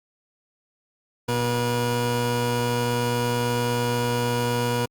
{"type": "tone pair together", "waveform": "25% pulse", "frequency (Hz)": [120.58, 482.3], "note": ["B2", "B4"], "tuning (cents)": [-41, -41], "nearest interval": "2 octaves", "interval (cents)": 2400, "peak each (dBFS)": -21, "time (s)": [1.28, 4.86], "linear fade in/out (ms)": 10, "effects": ["Opus 48 kbps"]}